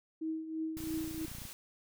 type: tone with tremolo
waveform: sine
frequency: 318.8 Hz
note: D#4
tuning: 42 cents sharp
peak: -32 dBFS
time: 0.21-1.26 s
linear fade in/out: 10 ms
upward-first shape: triangle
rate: 3 Hz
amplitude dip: 70%
type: noise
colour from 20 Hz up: white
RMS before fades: -48 dBFS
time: 0.77-1.53 s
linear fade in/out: 0 ms
type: click train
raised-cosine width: 5 ms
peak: -35 dBFS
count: 21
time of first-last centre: 0.77-1.453 s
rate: 29.3 Hz
effects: none